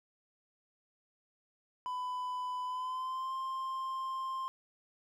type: tone with pitch glide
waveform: triangle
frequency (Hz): 1000 to 1053.4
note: B5 to C6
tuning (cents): +21 to +11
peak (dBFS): -33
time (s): 1.86-4.48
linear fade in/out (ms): 0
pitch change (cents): +90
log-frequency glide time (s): 2.64-3.33
effects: none